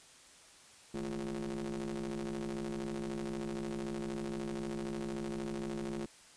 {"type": "ring-modulated tone", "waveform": "35% pulse", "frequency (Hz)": 63.9, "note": "C2", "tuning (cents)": -40, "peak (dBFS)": -32, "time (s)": [0.94, 6.06], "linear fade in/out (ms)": 5, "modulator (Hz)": 281, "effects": ["white hiss -58 dBFS RMS until 6.36 s", "resampled to 22050 Hz"]}